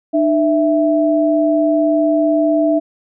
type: tone pair together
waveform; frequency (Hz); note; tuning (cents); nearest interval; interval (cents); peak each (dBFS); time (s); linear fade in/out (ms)
sine; 302.6 / 659.3; D#4 / E5; -48 / 0; octave + minor second; 1348; -14; 0.13-2.8; 20
effects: none